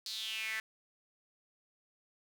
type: tone with high-pass filter sweep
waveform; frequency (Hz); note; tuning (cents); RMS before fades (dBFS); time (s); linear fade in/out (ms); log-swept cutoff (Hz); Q
sawtooth; 220; A3; 0; -39; 0.06-0.6; 2; 4500 to 1800; 5.9
effects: none